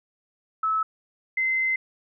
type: tone pair in turn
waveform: sine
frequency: 1300 / 2064 Hz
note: E6 / C7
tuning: -24 / -24 cents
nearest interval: minor sixth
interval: 800 cents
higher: second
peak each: -21 dBFS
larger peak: neither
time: 0.63-0.83 / 1.37-1.76 s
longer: second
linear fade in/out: 5 ms
effects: none